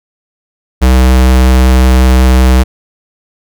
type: tone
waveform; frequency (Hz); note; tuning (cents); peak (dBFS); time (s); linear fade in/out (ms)
square; 63.9; C2; -40; -4; 0.81-2.64; 20
effects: none